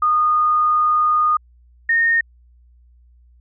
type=tone pair in turn; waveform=sine; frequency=1228 / 1839.9 Hz; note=D#6 / A#6; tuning=-23 / -23 cents; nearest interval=perfect fifth; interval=700 cents; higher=second; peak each=-13 / -13 dBFS; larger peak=neither; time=0.02-1.37 / 1.89-2.21 s; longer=first; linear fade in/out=5 ms; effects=added 60 Hz sine -48 dBFS peak until 3.4 s